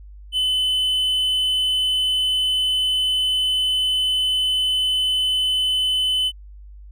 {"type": "tone", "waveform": "triangle", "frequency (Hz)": 3024, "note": "F#7", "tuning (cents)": 37, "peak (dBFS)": -16, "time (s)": [0.32, 6.32], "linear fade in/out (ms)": 50, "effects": ["added 50 Hz sine -38 dBFS peak until 6.91 s"]}